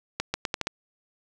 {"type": "accelerating click train", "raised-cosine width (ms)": 0.2, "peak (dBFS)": -9, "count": 6, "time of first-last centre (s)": [0.2, 0.671], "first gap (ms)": 140, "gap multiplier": 0.8, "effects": []}